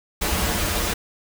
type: noise with comb filter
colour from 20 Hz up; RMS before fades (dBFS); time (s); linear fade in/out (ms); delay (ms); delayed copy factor
pink; -23; 0.21-0.94; 10; 7.7; -0.95
effects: none